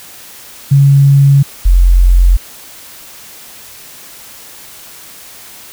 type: tone pair in turn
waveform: sine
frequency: 139.4 / 44.39 Hz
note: C#3 / F1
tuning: +10 / +29 cents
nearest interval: octave + minor sixth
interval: 1981 cents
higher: first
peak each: -3 dBFS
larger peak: neither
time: 0.71-1.43 / 1.65-2.37 s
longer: neither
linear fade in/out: 10 ms
effects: white hiss -34 dBFS RMS until 5.72 s